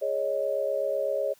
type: chord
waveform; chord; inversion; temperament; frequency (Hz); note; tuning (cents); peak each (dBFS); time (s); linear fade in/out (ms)
sine; Ab suspended fourth; none; equal; 415.3 / 554.4 / 622.3; Ab4 / Db5 / Eb5; 0 / 0 / 0; -33 / -27 / -30; 0.01-1.34; 20
effects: white hiss -60 dBFS RMS until 1.39 s + high-pass 60 Hz 12 dB/octave